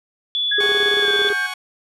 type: tone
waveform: sine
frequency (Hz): 3439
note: A7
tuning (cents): -40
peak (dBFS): -18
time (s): 0.35-1.29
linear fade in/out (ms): 0
type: tone with pitch glide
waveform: sine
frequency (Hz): 1660 to 1584.1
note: G#6 to G6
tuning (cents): -1 to +18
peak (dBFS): -19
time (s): 0.51-1.47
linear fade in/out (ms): 10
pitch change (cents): -81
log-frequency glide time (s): 1-1.1
type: tone with tremolo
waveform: triangle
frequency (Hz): 410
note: G#4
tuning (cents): -22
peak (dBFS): -17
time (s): 0.58-1.33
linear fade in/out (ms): 5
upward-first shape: square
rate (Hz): 18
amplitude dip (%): 65
type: chord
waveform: 15% pulse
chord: F# suspended second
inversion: none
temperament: just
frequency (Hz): 740 / 832.5 / 1110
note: F#5 / G#5 / C#6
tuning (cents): 0 / +4 / +2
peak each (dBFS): -26 / -28 / -23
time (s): 0.6-1.54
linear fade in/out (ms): 5
effects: low-pass 10000 Hz 12 dB/octave